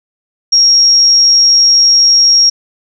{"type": "tone", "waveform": "sine", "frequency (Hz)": 5588, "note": "F8", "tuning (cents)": 0, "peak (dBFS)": -4, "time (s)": [0.52, 2.5], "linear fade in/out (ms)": 10, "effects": []}